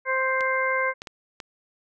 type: harmonic tone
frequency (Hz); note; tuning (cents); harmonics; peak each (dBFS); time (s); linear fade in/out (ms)
524; C5; +2; 1 / 2 / 3 / 4; -27 / -27 / -27 / -27; 0.05-0.94; 50
type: clicks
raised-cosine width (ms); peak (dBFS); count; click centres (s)
0.2; -19; 4; 0.408 / 1.019 / 1.072 / 1.402
effects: none